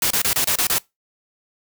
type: noise bursts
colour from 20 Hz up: white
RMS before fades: -19 dBFS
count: 7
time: 0.02-0.783 s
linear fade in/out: 2 ms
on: 85 ms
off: 28 ms
effects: noise-tail reverb RT60 0.2 s tail -23 dB re dry